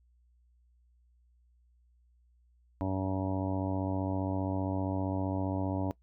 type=harmonic tone; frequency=95.2 Hz; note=F#2; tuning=50 cents sharp; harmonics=1 / 2 / 3 / 4 / 5 / 6 / 7 / 8 / 9 / 10; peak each=-34 / -39 / -33 / -46 / -47 / -41 / -41 / -48 / -45 / -43 dBFS; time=2.81-5.91 s; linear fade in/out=0 ms; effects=noise-tail reverb RT60 0.1 s tail -21 dB re dry + added 60 Hz sine -63 dBFS peak until 6.02 s